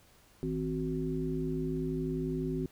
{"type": "harmonic tone with a mistuned harmonic", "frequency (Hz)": 53, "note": "G#1", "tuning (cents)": 36, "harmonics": [1, 3, 5, 7], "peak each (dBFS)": [-41, -35, -35, -36], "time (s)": [0.43, 2.66], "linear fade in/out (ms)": 0, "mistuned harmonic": 5, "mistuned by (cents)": -36, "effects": ["pink hiss -62 dBFS RMS until 2.71 s"]}